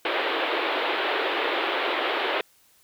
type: band-pass noise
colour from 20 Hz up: pink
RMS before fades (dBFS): -26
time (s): 0.05-2.41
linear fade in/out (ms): 2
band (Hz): 330 to 3700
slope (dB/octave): 48
effects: white hiss -60 dBFS RMS until 2.83 s